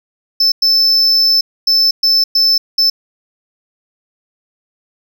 triangle tone bursts at uneven times, 5274 Hz, E8, in tune, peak -7 dBFS, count 6, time 0.4-0.52 / 0.62-1.41 / 1.67-1.91 / 2.03-2.24 / 2.35-2.58 / 2.78-2.9 s, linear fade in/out 5 ms, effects none

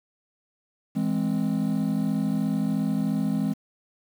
triangle chord, E augmented, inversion none, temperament equal, 164.81 / 207.7 / 261.6 Hz, E3 / G#3 / B#3, 0 / 0 / 0 cents, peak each -26 / -23 / -25 dBFS, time 0.95-3.54 s, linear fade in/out 20 ms, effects tanh soft clip ceiling -14 dBFS + 8-bit

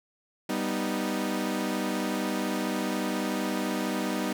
sawtooth chord, G augmented, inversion none, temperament equal, 196 / 246.9 / 311.1 Hz, G3 / B3 / D#4, 0 / 0 / 0 cents, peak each -28 dBFS, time 0.49-4.33 s, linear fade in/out 5 ms, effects none

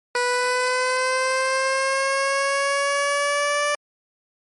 15% pulse linear sweep, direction up, 489.4 to 587.3 Hz, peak -13 dBFS, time 0.15-3.75 s, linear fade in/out 2 ms, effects MP3 48 kbps

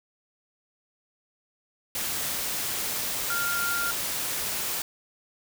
sine tone in noise, 1396.9 Hz, F6, in tune, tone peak -27 dBFS, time 3.3-3.91 s, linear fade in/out 2 ms, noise white, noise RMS -30 dBFS, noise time 1.95-4.82 s, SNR 0 dB, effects none

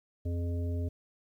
harmonic tone with a mistuned harmonic, 86.8 Hz, F2, 10 cents flat, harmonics 1 / 3 / 5 / 7, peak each -30 / -40 / -44 / -47 dBFS, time 0.25-0.89 s, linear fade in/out 10 ms, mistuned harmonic 5, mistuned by -51 cents, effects 11-bit

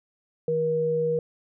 sine tone pair together, 159.39 / 476.9 Hz, D#3 / A#4, +42 / +39 cents, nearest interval octave + perfect fifth, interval 1897 cents, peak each -31 / -22 dBFS, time 0.48-1.19 s, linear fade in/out 2 ms, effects none

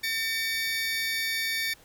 25% pulse tone pair together, 1805 / 2274 Hz, A6 / C#7, +44 / +44 cents, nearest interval major third, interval 400 cents, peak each -26 dBFS, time 0.03-1.74 s, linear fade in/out 10 ms, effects pink hiss -56 dBFS RMS until 1.84 s

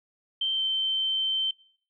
sine tone with pitch glide, 3126 to 3103 Hz, G7 to G7, -6 to -18 cents, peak -24 dBFS, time 0.41-1.51 s, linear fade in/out 5 ms, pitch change -12 cents, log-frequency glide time 0.54-0.62 s, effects noise-tail reverb RT60 0.6 s tail -23 dB re dry

